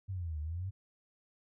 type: exponential two-way sweep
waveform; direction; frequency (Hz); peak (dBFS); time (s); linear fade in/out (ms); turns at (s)
sine; down then up; 99.4 to 74.1 to 99.4; -35; 0.08-0.71; 20; 0.4
effects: none